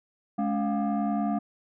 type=tone with frequency modulation; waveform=sine; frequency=211.1 Hz; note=G#3; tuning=29 cents sharp; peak=-23 dBFS; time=0.38-1.39 s; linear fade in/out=10 ms; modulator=493 Hz; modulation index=1.1; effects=tanh soft clip ceiling -20 dBFS